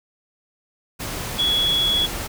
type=tone in noise; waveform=sine; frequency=3365 Hz; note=G#7; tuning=22 cents sharp; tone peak=-17 dBFS; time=1.38-2.07 s; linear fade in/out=20 ms; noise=pink; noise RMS=-29 dBFS; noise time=0.99-2.28 s; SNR=+9 dB; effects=none